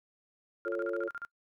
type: tone bursts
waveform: sine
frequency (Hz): 1400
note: F6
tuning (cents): +4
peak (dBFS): -36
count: 9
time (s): 0.65-1.249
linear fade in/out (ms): 0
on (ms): 31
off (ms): 40
type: chord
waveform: sine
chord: F augmented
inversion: none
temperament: equal with one note detuned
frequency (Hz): 349.2 / 444.6 / 554.4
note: F4 / A4 / C#5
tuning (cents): 0 / +18 / 0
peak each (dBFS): -35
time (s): 0.65-1.09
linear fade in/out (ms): 20
effects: noise-tail reverb RT60 0.1 s tail -23 dB re dry + tanh soft clip ceiling -19 dBFS